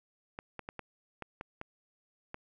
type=clicks; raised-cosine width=0.5 ms; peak=-25 dBFS; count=8; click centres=0.389 / 0.593 / 0.689 / 0.793 / 1.223 / 1.411 / 1.614 / 2.344 s; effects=none